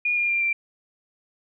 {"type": "tone with pitch steps", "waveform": "sine", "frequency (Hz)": [2437, 2410, 2384, 2358], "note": ["D#7", "D7", "D7", "D7"], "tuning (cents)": [-37, 44, 25, 6], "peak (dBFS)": -20, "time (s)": [0.05, 0.53], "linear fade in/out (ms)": 5, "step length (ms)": 120, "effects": []}